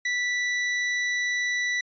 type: tone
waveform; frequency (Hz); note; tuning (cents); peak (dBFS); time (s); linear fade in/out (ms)
40% pulse; 1967; B6; -7; -23; 0.05-1.81; 5
effects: resampled to 16000 Hz